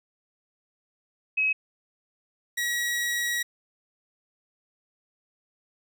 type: tone pair in turn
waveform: sine / sawtooth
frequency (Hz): 2555 / 1914.1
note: D#7 / A#6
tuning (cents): +45 / +45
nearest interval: perfect fourth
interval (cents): 500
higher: first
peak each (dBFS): -21 / -22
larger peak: first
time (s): 1.37-1.53 / 2.57-3.43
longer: second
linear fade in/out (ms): 10
effects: none